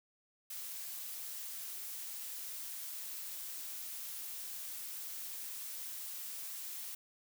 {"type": "noise", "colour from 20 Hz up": "blue", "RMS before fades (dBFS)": -44, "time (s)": [0.5, 6.95], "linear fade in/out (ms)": 5, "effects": []}